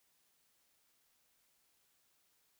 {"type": "silence", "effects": ["white hiss -75 dBFS RMS until 2.59 s"]}